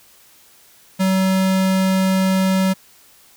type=tone; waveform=square; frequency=189.5 Hz; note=F#3; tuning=42 cents sharp; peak=-15 dBFS; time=0.99-2.74 s; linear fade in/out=20 ms; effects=white hiss -50 dBFS RMS until 3.36 s